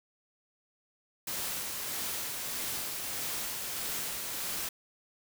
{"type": "noise with tremolo", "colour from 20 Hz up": "white", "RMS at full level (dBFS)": -35, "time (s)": [1.27, 4.69], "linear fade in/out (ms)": 5, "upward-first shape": "sine", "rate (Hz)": 1.6, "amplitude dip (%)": 25, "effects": []}